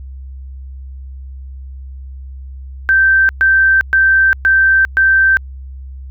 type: tone bursts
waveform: sine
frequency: 1559 Hz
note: G6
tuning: 10 cents flat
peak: -7 dBFS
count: 5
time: 2.89-5.37 s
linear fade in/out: 0 ms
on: 400 ms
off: 120 ms
effects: added 66 Hz sine -27 dBFS peak until 6.1 s